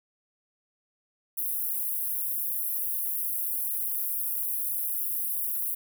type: high-pass noise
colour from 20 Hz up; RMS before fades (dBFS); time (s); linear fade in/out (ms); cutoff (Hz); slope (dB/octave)
pink; -30; 1.37-5.75; 10; 11000; 48
effects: none